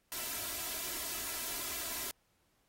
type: noise with comb filter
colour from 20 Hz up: white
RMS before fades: -39 dBFS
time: 0.12-2.11 s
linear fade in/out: 0 ms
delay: 3 ms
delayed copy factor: +0.65
effects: pink hiss -75 dBFS RMS until 2.68 s + AAC 48 kbps